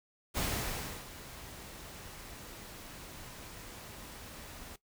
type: noise with ADSR envelope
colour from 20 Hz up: pink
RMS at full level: -33 dBFS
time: 0.34-4.76 s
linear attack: 39 ms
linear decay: 660 ms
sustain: -15 dB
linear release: 5 ms
effects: noise-tail reverb RT60 0.1 s tail -17 dB re dry